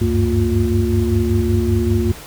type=tone cluster; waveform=sine; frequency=73.6 / 95.1 / 100.3 / 228.7 / 353.9 Hz; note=D2 / F#2 / G2 / A#3 / F4; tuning=+4 / +48 / +40 / -33 / +23 cents; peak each=-20 dBFS; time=0.01-2.12 s; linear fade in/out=5 ms; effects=pink hiss -36 dBFS RMS until 2.26 s